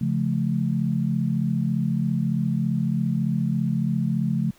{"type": "chord", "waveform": "sine", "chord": "Db augmented", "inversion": "none", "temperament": "just", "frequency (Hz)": [138.59, 173.24, 216.5], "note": ["Db3", "F3", "A3"], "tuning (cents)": [0, -14, -28], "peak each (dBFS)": -25, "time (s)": [0.01, 4.51], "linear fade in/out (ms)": 5, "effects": ["pink hiss -56 dBFS RMS until 4.58 s"]}